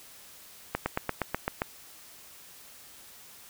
slowing click train, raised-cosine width 0.5 ms, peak -12 dBFS, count 8, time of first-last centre 0.75-1.619 s, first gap 110 ms, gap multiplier 1.04, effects white hiss -51 dBFS RMS until 3.49 s

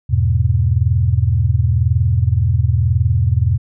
sine chord, E major, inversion none, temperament equal with one note detuned, 82.41 / 101.57 / 123.47 Hz, E2 / G#2 / B2, 0 / -38 / 0 cents, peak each -16 dBFS, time 0.09-3.58 s, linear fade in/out 20 ms, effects none

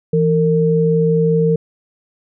sine tone pair together, 164.81 / 456.3 Hz, E3 / A#4, 0 / -37 cents, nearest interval octave + tritone, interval 1763 cents, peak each -14 dBFS, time 0.13-1.56 s, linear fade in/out 5 ms, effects none

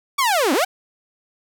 sawtooth linear two-way sweep, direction down then up, 1161 to 242.1 to 805 Hz, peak -12 dBFS, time 0.18-0.65 s, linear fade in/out 10 ms, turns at 0.53 s, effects none

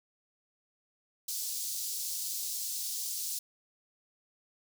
pink high-pass noise, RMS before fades -36 dBFS, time 1.28-3.39 s, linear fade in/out 5 ms, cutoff 4800 Hz, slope 24 dB/octave, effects none

